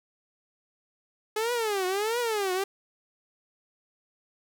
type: tone with vibrato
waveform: sawtooth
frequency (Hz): 421.9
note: G#4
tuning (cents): +27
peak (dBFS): -22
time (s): 1.36-2.64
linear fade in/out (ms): 5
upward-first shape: triangle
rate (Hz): 1.5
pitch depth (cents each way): 270
effects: none